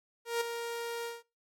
sawtooth tone with ADSR envelope, 468 Hz, A#4, 7 cents sharp, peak -23 dBFS, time 0.25-1.23 s, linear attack 160 ms, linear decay 8 ms, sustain -8 dB, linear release 180 ms, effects noise-tail reverb RT60 0.3 s tail -26 dB re dry + MP3 64 kbps

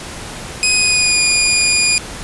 15% pulse tone with pitch glide, 2508 to 2439 Hz, D#7 to D#7, +13 to -35 cents, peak -4 dBFS, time 0.63-1.98 s, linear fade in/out 0 ms, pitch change -48 cents, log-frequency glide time 0.73-1.22 s, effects pink hiss -29 dBFS RMS until 2.23 s + resampled to 24000 Hz

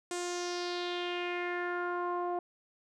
sawtooth tone with low-pass filter sweep, 353 Hz, F4, 19 cents sharp, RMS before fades -35 dBFS, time 0.11-2.39 s, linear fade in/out 2 ms, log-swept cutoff 8200 to 810 Hz, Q 3.4, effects none

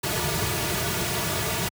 pink noise with comb filter, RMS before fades -26 dBFS, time 0.03-1.69 s, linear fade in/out 10 ms, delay 3.8 ms, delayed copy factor -0.75, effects high-pass 80 Hz 12 dB/octave

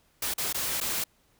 white noise with dropouts, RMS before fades -30 dBFS, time 0.22-1.04 s, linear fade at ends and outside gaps 5 ms, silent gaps 0.339-0.38 / 0.528-0.544 / 0.803-0.811 s, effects pink hiss -66 dBFS RMS until 1.39 s

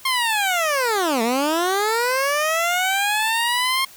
15% pulse linear two-way sweep, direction down then up, 1074 to 219.4 to 1074 Hz, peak -12 dBFS, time 0.05-3.85 s, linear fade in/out 5 ms, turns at 1.22 s, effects white hiss -45 dBFS RMS until 3.96 s

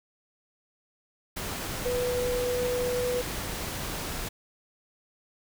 sine tone in noise, 493.9 Hz, B4, in tune, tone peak -26 dBFS, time 1.85-3.22 s, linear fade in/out 10 ms, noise pink, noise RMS -34 dBFS, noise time 1.36-4.29 s, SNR +5 dB, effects none

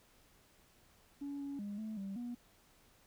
sine tone with pitch steps, 282.9 / 280.3 / 203.7 / 218 / 195.7 / 241.2 Hz, C#4 / C#4 / G#3 / A3 / G3 / B3, +35 / +19 / -33 / -16 / -3 / -41 cents, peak -38 dBFS, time 1.21-2.35 s, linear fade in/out 10 ms, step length 190 ms, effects tanh soft clip ceiling -37 dBFS + pink hiss -67 dBFS RMS until 3.06 s

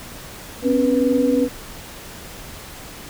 sine tone cluster, 255.1 / 277.4 / 489.1 Hz, C4 / C#4 / B4, -44 / +1 / -17 cents, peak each -19 dBFS, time 0.62-1.49 s, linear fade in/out 50 ms, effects pink hiss -37 dBFS RMS until 3.09 s

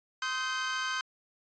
sawtooth tone cluster, 1044 / 1261 / 1549 Hz, C6 / D#6 / G6, -4 / +23 / -21 cents, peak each -33 / -34 / -29 dBFS, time 0.22-1.01 s, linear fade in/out 2 ms, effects resampled to 16000 Hz

